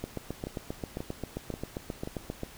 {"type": "two click trains", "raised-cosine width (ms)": 2, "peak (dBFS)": [-22, -20], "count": [4, 19], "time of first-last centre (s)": [[0.47, 2.074], [0.04, 2.434]], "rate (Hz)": [1.87, 7.52], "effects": ["pink hiss -50 dBFS RMS until 2.57 s"]}